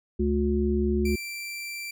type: harmonic tone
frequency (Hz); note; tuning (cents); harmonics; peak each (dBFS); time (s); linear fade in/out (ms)
72.1; D2; -31; 1 / 3 / 5; -26 / -26 / -26; 0.19-1.16; 10
type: tone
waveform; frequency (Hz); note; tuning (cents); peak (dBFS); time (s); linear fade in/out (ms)
sawtooth; 2349; D7; 0; -30; 1.05-1.91; 5
effects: none